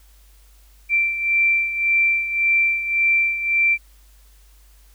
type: beating tone pair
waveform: sine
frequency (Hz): 2349 / 2350.8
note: D7 / D7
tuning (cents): 0 / +1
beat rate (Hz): 1.8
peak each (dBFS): -17 / -23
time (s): 0.89-3.78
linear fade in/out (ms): 50
effects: added 50 Hz sine -48 dBFS peak until 4.94 s + white hiss -57 dBFS RMS until 4.94 s